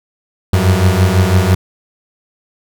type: beating tone pair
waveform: 35% pulse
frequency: 90.1 / 96.1 Hz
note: F#2 / G2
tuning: -45 / -34 cents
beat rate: 6 Hz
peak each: -10 dBFS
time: 0.53-1.55 s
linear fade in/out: 5 ms
effects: none